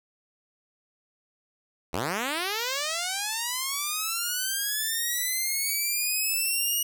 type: linear sweep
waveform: 5% pulse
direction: up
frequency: 72.7 to 2904 Hz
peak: -16 dBFS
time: 1.93-6.83 s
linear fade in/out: 5 ms
effects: none